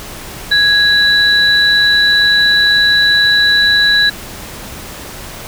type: tone pair together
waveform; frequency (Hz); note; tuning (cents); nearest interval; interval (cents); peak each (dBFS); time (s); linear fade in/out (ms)
sine; 1661.2 / 3951; G#6 / B7; 0 / 0; octave + minor third; 1500; -10; 0.51-4.1; 10
effects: pink hiss -29 dBFS RMS until 5.47 s